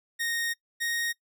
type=tone pair in turn; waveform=sawtooth; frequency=1858 / 1865.4 Hz; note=A#6 / A#6; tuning=-6 / +1 cents; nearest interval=unison; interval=7 cents; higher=second; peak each=-24 dBFS; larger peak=neither; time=0.19-0.54 / 0.8-1.13 s; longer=first; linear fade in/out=20 ms; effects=noise-tail reverb RT60 0.1 s tail -22 dB re dry

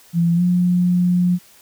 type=tone with pitch glide; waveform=sine; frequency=169.6 to 178.24 Hz; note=E3 to F3; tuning=+50 to +36 cents; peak=-13 dBFS; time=0.13-1.39 s; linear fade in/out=50 ms; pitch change=+86 cents; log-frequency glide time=0.35-0.42 s; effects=white hiss -49 dBFS RMS until 1.61 s

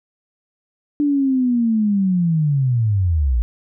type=linear sweep; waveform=sine; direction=down; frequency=295.5 to 54 Hz; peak=-14 dBFS; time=1-3.42 s; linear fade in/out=0 ms; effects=none

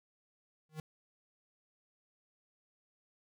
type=tone with exponential growth; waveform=square; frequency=155.56 Hz; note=D#3; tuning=in tune; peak=-37 dBFS; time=0.69-0.8 s; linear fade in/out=2 ms; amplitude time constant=23 ms; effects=none

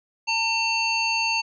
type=harmonic tone with a mistuned harmonic; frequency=900 Hz; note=A5; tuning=39 cents sharp; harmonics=1 / 3 / 5 / 7; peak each=-27 / -23 / -28 / -35 dBFS; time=0.27-1.42 s; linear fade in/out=20 ms; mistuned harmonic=7; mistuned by=+34 cents; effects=none

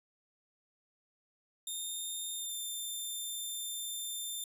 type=tone with pitch glide; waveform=10% pulse; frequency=3643 to 3582 Hz; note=A#7 to A7; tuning=-41 to +30 cents; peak=-30 dBFS; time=1.67-4.44 s; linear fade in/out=2 ms; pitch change=-29 cents; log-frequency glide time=2.35-2.53 s; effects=resampled to 32000 Hz

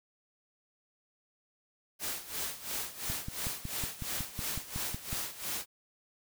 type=noise with tremolo; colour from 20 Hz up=white; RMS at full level=-35 dBFS; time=1.99-5.66 s; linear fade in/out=50 ms; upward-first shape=sine; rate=2.9 Hz; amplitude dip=80%
type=click train; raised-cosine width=5 ms; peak=-25 dBFS; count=12; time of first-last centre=3.1-5.13 s; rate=5.42 Hz
effects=none

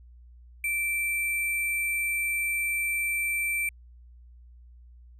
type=tone with sample-and-hold; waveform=sine; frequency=2338 Hz; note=D7; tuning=8 cents flat; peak=-25 dBFS; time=0.64-3.69 s; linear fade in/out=2 ms; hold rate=11025 Hz; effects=added 60 Hz sine -48 dBFS peak until 5.19 s + resampled to 32000 Hz

